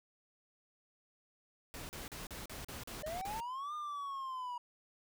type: noise bursts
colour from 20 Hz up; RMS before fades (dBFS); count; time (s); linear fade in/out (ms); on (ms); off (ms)
pink; -46; 9; 1.74-3.402; 0; 150; 39
type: linear two-way sweep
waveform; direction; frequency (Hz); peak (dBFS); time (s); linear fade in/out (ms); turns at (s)
triangle; up then down; 591 to 1218 to 960; -37; 3.03-4.58; 5; 3.74
effects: none